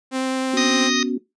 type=tone with vibrato; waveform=sawtooth; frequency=261.6 Hz; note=C4; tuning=in tune; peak=-17 dBFS; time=0.11-0.91 s; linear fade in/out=50 ms; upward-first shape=triangle; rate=9.6 Hz; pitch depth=8 cents each way
type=chord; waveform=sine; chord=B suspended second; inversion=none; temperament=just; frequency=246.9 / 277.8 / 370.4 Hz; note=B3 / C#4 / F#4; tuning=0 / +4 / +2 cents; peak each=-23 / -25 / -26 dBFS; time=0.53-1.18 s; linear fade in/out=10 ms
type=harmonic tone; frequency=622.3 Hz; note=D#5; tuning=in tune; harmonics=2 / 3 / 4 / 5 / 6 / 7 / 8 / 9 / 10; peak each=-29 / -26 / -29 / -34 / -24 / -33 / -28 / -36 / -28 dBFS; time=0.57-1.03 s; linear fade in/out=2 ms
effects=noise-tail reverb RT60 0.2 s tail -17 dB re dry + resampled to 22050 Hz